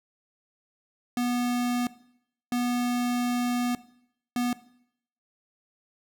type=tone bursts at uneven times; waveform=square; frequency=244.2 Hz; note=B3; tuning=19 cents flat; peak=-25 dBFS; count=3; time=1.17-1.87 / 2.52-3.75 / 4.36-4.53 s; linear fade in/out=2 ms; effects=noise-tail reverb RT60 0.7 s tail -18 dB re dry